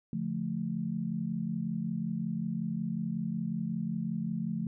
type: chord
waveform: sine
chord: D minor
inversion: none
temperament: equal with one note detuned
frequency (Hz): 143.31 / 174.61 / 220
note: D3 / F3 / A3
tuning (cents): -42 / 0 / 0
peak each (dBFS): -39 / -34 / -34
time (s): 0.13-4.67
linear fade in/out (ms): 2
effects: none